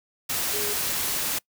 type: tone in noise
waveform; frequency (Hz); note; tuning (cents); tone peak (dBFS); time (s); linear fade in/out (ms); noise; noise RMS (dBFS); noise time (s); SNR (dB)
sine; 416.4; G#4; +5; -32; 0.53-0.74; 10; white; -27; 0.29-1.39; -8
effects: noise-tail reverb RT60 0.1 s tail -24 dB re dry